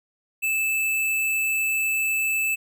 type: tone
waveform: square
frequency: 2628 Hz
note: E7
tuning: 6 cents flat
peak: -22 dBFS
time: 0.42-2.56 s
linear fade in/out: 20 ms
effects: none